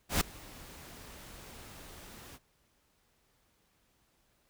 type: noise with ADSR envelope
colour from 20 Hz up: pink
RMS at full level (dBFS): -26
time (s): 0.09-2.39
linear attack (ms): 120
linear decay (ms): 4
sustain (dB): -24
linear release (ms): 44
effects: pink hiss -72 dBFS RMS until 4.49 s